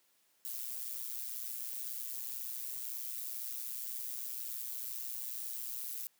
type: noise with amplitude modulation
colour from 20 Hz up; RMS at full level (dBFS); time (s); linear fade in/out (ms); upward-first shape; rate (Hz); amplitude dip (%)
violet; -38; 0.45-6.07; 0; sine; 122; 70
effects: white hiss -72 dBFS RMS until 6.19 s + high-pass 150 Hz 12 dB/octave